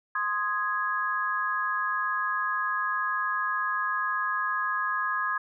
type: chord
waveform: sine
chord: Ab major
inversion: first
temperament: equal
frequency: 1046.5 / 1244.5 / 1661.2 Hz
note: C6 / Eb6 / Ab6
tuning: 0 / 0 / 0 cents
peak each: -31 / -30 / -29 dBFS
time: 0.15-5.38 s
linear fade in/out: 5 ms
effects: none